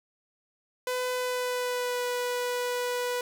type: tone with pitch glide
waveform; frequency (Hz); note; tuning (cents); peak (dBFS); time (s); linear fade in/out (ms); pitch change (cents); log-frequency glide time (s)
sawtooth; 502 to 491.7; B4 to B4; +28 to -8; -24; 0.87-3.21; 2; -36; 1.12-2.04
effects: none